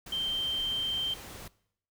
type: tone in noise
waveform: sine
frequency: 3136 Hz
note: G7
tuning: in tune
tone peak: -29 dBFS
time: 0.12-1.14 s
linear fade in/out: 5 ms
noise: pink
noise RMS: -45 dBFS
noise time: 0.06-1.48 s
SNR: +13 dB
effects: noise-tail reverb RT60 0.7 s tail -21 dB re dry